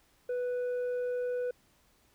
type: tone with tanh clipping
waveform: sine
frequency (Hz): 493.9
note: B4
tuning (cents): 0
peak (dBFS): -31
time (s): 0.29-1.51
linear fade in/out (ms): 5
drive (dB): 4
effects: pink hiss -67 dBFS RMS until 2.14 s